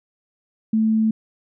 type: tone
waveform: sine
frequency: 220 Hz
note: A3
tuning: in tune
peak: -15 dBFS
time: 0.73-1.11 s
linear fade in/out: 5 ms
effects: none